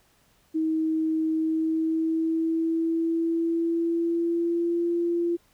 sine tone with pitch glide, 317.8 to 342.6 Hz, D#4 to F4, +37 to -33 cents, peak -22 dBFS, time 0.54-5.37 s, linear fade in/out 20 ms, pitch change +130 cents, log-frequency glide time 1.32-4.88 s, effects pink hiss -63 dBFS RMS until 5.53 s

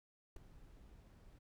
brown noise with ADSR envelope, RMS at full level -45 dBFS, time 0.36-1.39 s, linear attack 5 ms, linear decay 7 ms, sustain -15 dB, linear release 12 ms, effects none

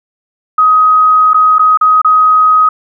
sine tone with dropouts, 1259 Hz, D#6, 20 cents sharp, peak -4 dBFS, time 0.58-2.69 s, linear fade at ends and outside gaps 5 ms, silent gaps 1.334-1.343 / 1.584-1.593 / 1.774-1.811 / 2.017-2.046 s, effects none

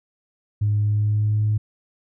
sine tone with pitch glide, 104.4 to 106.59 Hz, G#2 to G#2, +10 to +45 cents, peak -16 dBFS, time 0.61-1.58 s, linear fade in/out 10 ms, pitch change +35 cents, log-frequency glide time 0.79-1.46 s, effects tanh soft clip ceiling -13 dBFS

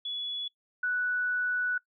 sine tone pair in turn, 3402 / 1480 Hz, G#7 / F#6, +41 / 0 cents, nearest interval octave + major second, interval 1441 cents, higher first, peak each -32 / -26 dBFS, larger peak second, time 0.05-0.48 / 0.83-1.78 s, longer second, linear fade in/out 5 ms, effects noise-tail reverb RT60 0.1 s tail -21 dB re dry

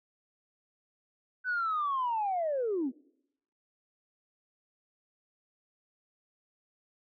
sine linear sweep, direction down, 1521 to 233.1 Hz, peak -27 dBFS, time 1.44-2.92 s, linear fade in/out 50 ms, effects noise-tail reverb RT60 0.8 s tail -24 dB re dry + tanh soft clip ceiling -24 dBFS

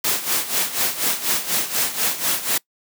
white noise with tremolo, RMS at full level -19 dBFS, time 0.04-2.58 s, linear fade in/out 5 ms, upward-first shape sine, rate 4.1 Hz, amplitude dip 75%, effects noise-tail reverb RT60 0.1 s tail -23 dB re dry + high-pass 150 Hz 12 dB/octave

